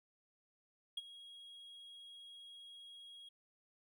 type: tone with ADSR envelope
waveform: triangle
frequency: 3295 Hz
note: G#7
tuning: 14 cents flat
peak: -35 dBFS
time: 0.97-3.29 s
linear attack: 6 ms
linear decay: 30 ms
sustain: -16 dB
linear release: 6 ms
effects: none